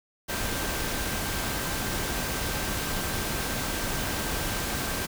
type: tone in noise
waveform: sine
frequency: 1568 Hz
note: G6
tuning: in tune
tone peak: -40 dBFS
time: 0.28-5.07 s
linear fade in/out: 20 ms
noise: pink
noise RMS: -30 dBFS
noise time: 0.28-5.07 s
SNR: -13 dB
effects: none